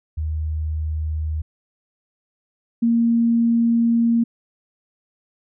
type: tone pair in turn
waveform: sine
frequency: 77.78 / 232.4 Hz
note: D#2 / A#3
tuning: 0 / -5 cents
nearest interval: octave + perfect fifth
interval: 1895 cents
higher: second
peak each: -21 / -14 dBFS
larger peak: second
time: 0.17-1.42 / 2.82-4.24 s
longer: second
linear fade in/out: 10 ms
effects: none